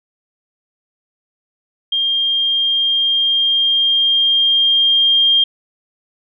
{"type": "tone with level ramp", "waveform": "sine", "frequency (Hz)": 3208, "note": "G7", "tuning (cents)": 39, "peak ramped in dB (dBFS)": [-14, -9], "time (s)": [1.92, 5.44], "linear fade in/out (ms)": 5, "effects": []}